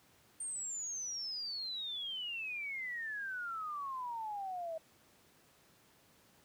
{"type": "exponential sweep", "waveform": "sine", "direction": "down", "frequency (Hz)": [8840, 635], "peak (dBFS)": -38, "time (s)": [0.4, 4.78], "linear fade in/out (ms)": 5, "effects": ["pink hiss -66 dBFS RMS until 6.44 s", "high-pass 100 Hz 12 dB/octave"]}